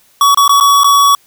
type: tone with dropouts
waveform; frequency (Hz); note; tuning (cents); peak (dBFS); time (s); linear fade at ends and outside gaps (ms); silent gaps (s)
square; 1129; C#6; +31; -6; 0.21-1.15; 2; 0.346-0.373 / 0.479-0.493 / 0.601-0.608 / 0.835-0.843
effects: white hiss -50 dBFS RMS until 1.26 s